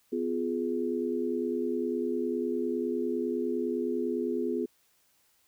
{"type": "chord", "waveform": "sine", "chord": "F diminished", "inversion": "second", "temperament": "just", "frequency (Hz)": [251.4, 349.2, 419.1], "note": ["Cb4", "F4", "Ab4"], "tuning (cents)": [31, 0, 16], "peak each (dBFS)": -32, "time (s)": [0.12, 4.66], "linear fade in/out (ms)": 10, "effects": ["white hiss -68 dBFS RMS until 5.47 s"]}